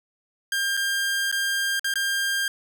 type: tone with dropouts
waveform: sawtooth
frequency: 1600 Hz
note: G6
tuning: 35 cents sharp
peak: -19 dBFS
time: 0.52-2.48 s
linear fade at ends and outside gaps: 2 ms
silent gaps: 0.769-0.773 / 1.315-1.325 / 1.795-1.844 / 1.939-1.956 s
effects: none